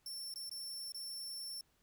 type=tone with dropouts; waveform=sawtooth; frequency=5410 Hz; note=E8; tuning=44 cents sharp; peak=-40 dBFS; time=0.06-1.61 s; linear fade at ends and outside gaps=2 ms; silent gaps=0.34-0.358 / 0.495-0.513 / 0.921-0.945 s; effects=pink hiss -75 dBFS RMS until 1.82 s